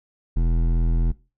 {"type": "tone with hard clipping", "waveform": "sine", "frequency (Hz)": 41.69, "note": "E1", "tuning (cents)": 20, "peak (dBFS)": -19, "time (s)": [0.36, 1.12], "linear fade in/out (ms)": 10, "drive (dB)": 13, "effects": ["noise-tail reverb RT60 0.3 s tail -20 dB re dry"]}